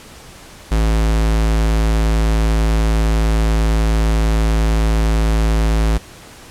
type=tone; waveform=square; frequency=54.5 Hz; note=A1; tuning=16 cents flat; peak=-13 dBFS; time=0.71-5.98 s; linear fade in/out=10 ms; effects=pink hiss -39 dBFS RMS until 6.5 s + low-pass 11000 Hz 12 dB/octave